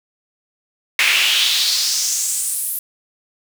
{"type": "noise with high-pass filter sweep", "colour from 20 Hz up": "brown", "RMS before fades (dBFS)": -18, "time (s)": [0.99, 2.79], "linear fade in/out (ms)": 2, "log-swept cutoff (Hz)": [2200, 12000], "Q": 3.3, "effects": []}